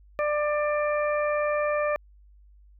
harmonic tone, 594 Hz, D5, 20 cents sharp, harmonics 1 / 2 / 3 / 4, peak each -24 / -30 / -34 / -36 dBFS, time 0.19-1.96 s, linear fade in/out 0 ms, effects added 50 Hz sine -51 dBFS peak until 2.79 s

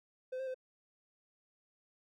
triangle tone with pitch steps, 513 / 528 / 515 Hz, C5 / C5 / C5, -34 / +16 / -28 cents, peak -35 dBFS, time 0.32-0.545 s, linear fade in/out 10 ms, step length 75 ms, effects none

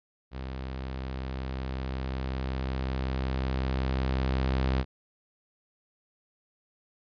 sawtooth tone with level ramp, 65.41 Hz, C2, in tune, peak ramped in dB -31 to -20 dBFS, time 0.31-4.85 s, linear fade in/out 50 ms, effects resampled to 11025 Hz

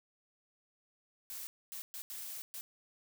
blue noise bursts at uneven times, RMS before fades -44 dBFS, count 5, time 1.3-1.47 / 1.72-1.82 / 1.94-2.02 / 2.1-2.42 / 2.54-2.61 s, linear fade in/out 0 ms, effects none

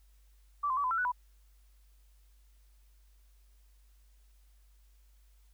sine tone with pitch steps, 1160 / 1038 / 1145 / 1013 / 1347 / 1481 / 987 Hz, D6 / C6 / D6 / B5 / E6 / F#6 / B5, -22 / -14 / -44 / +44 / +37 / +1 / -1 cents, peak -28 dBFS, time 0.63-1.12 s, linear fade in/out 10 ms, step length 70 ms, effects added 50 Hz sine -59 dBFS peak until 5.53 s + white hiss -73 dBFS RMS until 5.53 s

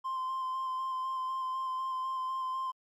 triangle tone with vibrato, 1043 Hz, C6, 6 cents flat, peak -29 dBFS, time 0.04-2.72 s, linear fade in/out 20 ms, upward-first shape square, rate 4 Hz, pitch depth 14 cents each way, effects tanh soft clip ceiling -26 dBFS + MP3 96 kbps

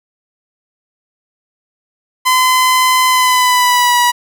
sawtooth tone with pitch glide, 1022 to 970.8 Hz, C6 to B5, -41 to -30 cents, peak -5 dBFS, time 2.25-4.12 s, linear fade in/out 20 ms, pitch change -89 cents, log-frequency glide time 3.08-3.99 s, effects none

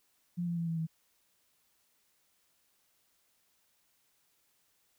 sine tone with pitch steps, 174.61 / 171.21 / 167.88 / 164.62 / 161.42 Hz, F3 / F3 / E3 / E3 / E3, 0 / -34 / +32 / -2 / -36 cents, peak -31 dBFS, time 0.37-0.87 s, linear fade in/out 20 ms, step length 100 ms, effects white hiss -73 dBFS RMS until 4.98 s

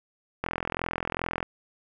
click train, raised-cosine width 0.5 ms, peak -13 dBFS, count 43, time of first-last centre 0.44-1.428 s, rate 42.5 Hz, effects none

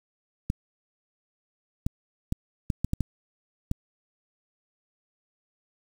clicks, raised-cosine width 5 ms, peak -13 dBFS, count 8, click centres 0.501 / 1.865 / 2.324 / 2.702 / 2.846 / 2.934 / 3.007 / 3.714 s, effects 7-bit

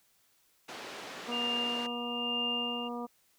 pink band-pass noise, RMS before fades -44 dBFS, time 0.68-1.87 s, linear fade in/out 10 ms, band 370 to 4800 Hz, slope 12 dB/octave
harmonic tone, 240 Hz, B3, 49 cents flat, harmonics 1 / 2 / 3 / 4 / 5, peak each -38 / -41 / -43 / -44 / -45 dBFS, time 1.27-3.07 s, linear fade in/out 20 ms
sine tone with tremolo, 2806 Hz, F7, 8 cents sharp, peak -30 dBFS, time 1.31-2.89 s, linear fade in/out 20 ms, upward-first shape sine, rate 1.1 Hz, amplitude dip 65%
effects white hiss -69 dBFS RMS until 3.38 s

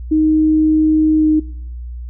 sine tone with pitch glide, 311.1 to 308.8 Hz, D#4 to D#4, 0 to -13 cents, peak -10 dBFS, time 0.11-1.4 s, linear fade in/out 10 ms, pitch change -13 cents, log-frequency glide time 1.17-1.26 s, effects noise-tail reverb RT60 0.8 s tail -23 dB re dry + added 60 Hz sine -25 dBFS peak until 2.09 s

